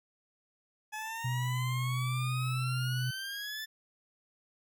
20% pulse exponential sweep, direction up, 850 to 1768 Hz, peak -32 dBFS, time 0.92-3.66 s, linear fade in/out 20 ms
sine tone with pitch glide, 125.2 to 126.87 Hz, B2 to B2, +24 to +47 cents, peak -30 dBFS, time 1.24-3.11 s, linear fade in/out 10 ms, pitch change +23 cents, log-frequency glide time 1.51-2.3 s
effects none

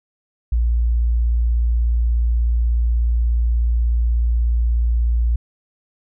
sine tone, 58.27 Hz, A#1, in tune, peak -14 dBFS, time 0.52-5.36 s, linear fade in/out 5 ms, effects none

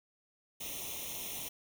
white noise with comb filter, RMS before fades -41 dBFS, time 0.6-1.49 s, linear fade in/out 10 ms, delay 0.32 ms, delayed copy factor +0.85, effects none

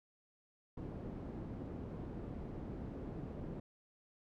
white low-pass noise, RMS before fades -45 dBFS, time 0.77-3.6 s, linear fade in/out 5 ms, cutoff 280 Hz, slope 12 dB/octave, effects none

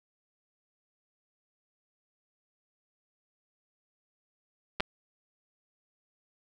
clicks, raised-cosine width 0.3 ms, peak -15 / -11 dBFS, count 2, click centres 4.8 / 4.805 s, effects none

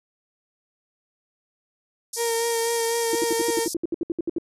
pink band-pass noise, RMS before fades -32 dBFS, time 2.13-3.74 s, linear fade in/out 5 ms, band 4800 to 12000 Hz, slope 48 dB/octave
35% pulse tone with vibrato, 462.8 Hz, A#4, 13 cents flat, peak -21 dBFS, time 2.16-3.68 s, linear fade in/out 50 ms, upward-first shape sine, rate 4 Hz, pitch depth 20 cents each way
sine tone bursts, 336 Hz, E4, 33 cents sharp, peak -21 dBFS, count 15, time 3.13-4.384 s, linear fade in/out 2 ms, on 22 ms, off 66 ms
effects resampled to 32000 Hz

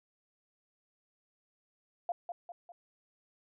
sine tone with echo, 698.5 Hz, F5, in tune, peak -30 dBFS, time 2.09-2.12 s, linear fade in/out 2 ms, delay 200 ms, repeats 3, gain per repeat -6 dB, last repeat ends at 2.72 s, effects none

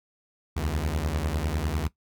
sawtooth beating tone pair, 70.8 / 80.8 Hz, C#2 / E2, +37 / -34 cents, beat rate 10 Hz, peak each -25 dBFS, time 0.56-1.88 s, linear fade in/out 10 ms, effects noise-tail reverb RT60 0.1 s tail -17 dB re dry

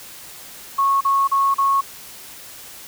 sine tone bursts, 1100 Hz, C#6, 14 cents flat, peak -14 dBFS, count 4, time 0.78-1.811 s, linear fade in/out 10 ms, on 230 ms, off 37 ms, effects white hiss -39 dBFS RMS until 2.87 s

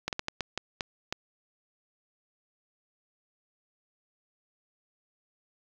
slowing click train, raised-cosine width 0.2 ms, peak -13 dBFS, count 8, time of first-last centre 0.08-1.125 s, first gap 48 ms, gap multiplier 1.37, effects low-pass 7000 Hz 12 dB/octave + 8-bit

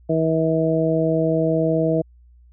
harmonic tone, 160.8 Hz, E3, 43 cents flat, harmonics 1 / 2 / 3 / 4, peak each -22 / -22 / -22 / -22 dBFS, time 0.09-2.02 s, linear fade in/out 10 ms, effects added 60 Hz sine -47 dBFS peak until 2.52 s

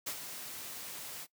white noise with ADSR envelope, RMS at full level -36 dBFS, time 0.06-1.27 s, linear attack 13 ms, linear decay 77 ms, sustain -8 dB, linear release 45 ms, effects noise-tail reverb RT60 0.1 s tail -19 dB re dry + high-pass 100 Hz 12 dB/octave

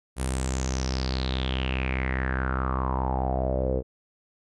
sawtooth tone with low-pass filter sweep, 64.9 Hz, C2, 13 cents flat, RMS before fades -27 dBFS, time 0.16-3.83 s, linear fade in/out 50 ms, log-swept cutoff 10000 to 470 Hz, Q 6.7, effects none

